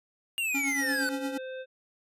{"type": "exponential sweep", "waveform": "square", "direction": "down", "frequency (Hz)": [2838, 1480], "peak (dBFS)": -28, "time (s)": [0.38, 1.09], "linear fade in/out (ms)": 0}
{"type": "tone with tremolo", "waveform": "square", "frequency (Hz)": 277.2, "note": "C#4", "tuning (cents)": 0, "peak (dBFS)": -29, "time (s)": [0.54, 1.38], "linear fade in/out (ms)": 10, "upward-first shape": "triangle", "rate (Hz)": 8.7, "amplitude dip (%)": 75}
{"type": "harmonic tone", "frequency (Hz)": 519, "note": "C5", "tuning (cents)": -14, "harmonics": [1, 3, 5, 7], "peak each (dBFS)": [-36, -45, -52, -53], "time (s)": [0.8, 1.66], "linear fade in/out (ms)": 50}
{"effects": ["resampled to 32000 Hz"]}